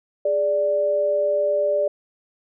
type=tone pair together; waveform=sine; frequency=414.9 / 586.8 Hz; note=G#4 / D5; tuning=-2 / -2 cents; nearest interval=tritone; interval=600 cents; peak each=-26 / -18 dBFS; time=0.25-1.88 s; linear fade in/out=5 ms; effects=none